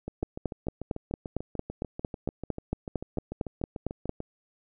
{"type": "two click trains", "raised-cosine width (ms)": 2, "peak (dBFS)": [-22, -15], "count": [29, 18], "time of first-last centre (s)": [[0.08, 4.204], [0.23, 4.094]], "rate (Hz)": [6.79, 4.4], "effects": []}